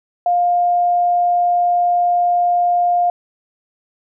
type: tone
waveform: sine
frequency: 705 Hz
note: F5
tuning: 16 cents sharp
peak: -12 dBFS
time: 0.26-3.1 s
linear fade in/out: 2 ms
effects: none